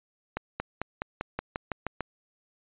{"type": "accelerating click train", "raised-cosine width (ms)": 0.5, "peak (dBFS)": -15, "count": 10, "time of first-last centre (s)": [0.37, 2.007], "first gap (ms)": 230, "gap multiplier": 0.94, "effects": ["resampled to 8000 Hz"]}